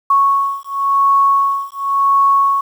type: beating tone pair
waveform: sine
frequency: 1106 / 1106.93 Hz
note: C#6 / C#6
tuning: -4 / -3 cents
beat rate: 0.93 Hz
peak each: -14 dBFS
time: 0.1-2.61 s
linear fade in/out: 5 ms
effects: 7-bit